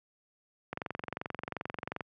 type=click train; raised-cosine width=0.5 ms; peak=-20 dBFS; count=30; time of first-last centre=0.73-2.008 s; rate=22.7 Hz; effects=high-pass 100 Hz 12 dB/octave